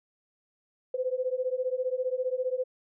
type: beating tone pair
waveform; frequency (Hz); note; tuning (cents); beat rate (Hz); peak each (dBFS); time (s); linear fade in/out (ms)
sine; 503 / 518; B4 / C5; +32 / -17; 15; -30; 0.94-2.64; 5
effects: none